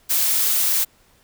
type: noise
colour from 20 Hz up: blue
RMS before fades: -19 dBFS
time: 0.09-0.85 s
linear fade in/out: 20 ms
effects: pink hiss -57 dBFS RMS until 1.23 s